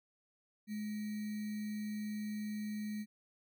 sine tone with sample-and-hold, 211.3 Hz, G#3, 30 cents sharp, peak -37 dBFS, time 0.67-3.06 s, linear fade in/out 50 ms, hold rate 2100 Hz, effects none

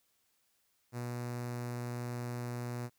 sawtooth tone with notch filter, 121.3 Hz, B2, 31 cents flat, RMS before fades -39 dBFS, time 0.92-2.9 s, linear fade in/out 50 ms, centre 3200 Hz, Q 1.5, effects white hiss -75 dBFS RMS until 2.98 s

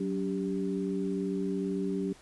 sine tone cluster, 187.7 / 285.3 / 392 Hz, F#3 / C#4 / G4, +25 / +50 / 0 cents, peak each -32 / -34 / -34 dBFS, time 0-2.13 s, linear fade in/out 5 ms, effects pink hiss -56 dBFS RMS until 2.21 s + resampled to 24000 Hz

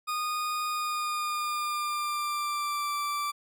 40% pulse tone with pitch glide, 1231 to 1168.6 Hz, D#6 to D6, -19 to -9 cents, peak -28 dBFS, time 0.07-3.32 s, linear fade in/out 20 ms, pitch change -90 cents, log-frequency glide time 0.69-2.94 s, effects none

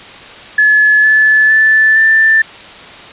sine tone with pitch steps, 1713 / 1732.9 / 1753 / 1773.4 Hz, A6 / A6 / A6 / A6, -47 / -27 / -7 / +13 cents, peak -5 dBFS, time 0.58-2.42 s, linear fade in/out 5 ms, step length 460 ms, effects white hiss -32 dBFS RMS until 3.12 s + resampled to 8000 Hz

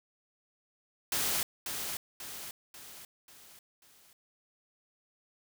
white noise with echo, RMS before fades -31 dBFS, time 1.12-1.43 s, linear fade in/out 2 ms, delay 540 ms, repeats 5, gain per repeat -6 dB, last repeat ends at 4.13 s, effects none

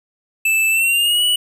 square tone with pitch glide, 2637 to 2943 Hz, E7 to F#7, 0 to -10 cents, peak -14 dBFS, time 0.45-1.36 s, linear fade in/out 5 ms, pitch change +190 cents, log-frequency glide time 0.7-1.23 s, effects none

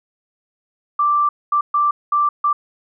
sine tone bursts at uneven times, 1174.7 Hz, D6, in tune, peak -13 dBFS, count 5, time 0.99-1.29 / 1.52-1.61 / 1.74-1.91 / 2.12-2.29 / 2.44-2.53 s, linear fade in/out 5 ms, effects none

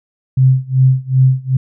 sine tone with tremolo, 130.81 Hz, C3, in tune, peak -5 dBFS, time 0.37-1.57 s, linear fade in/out 5 ms, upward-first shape sine, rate 2.6 Hz, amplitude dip 95%, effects none

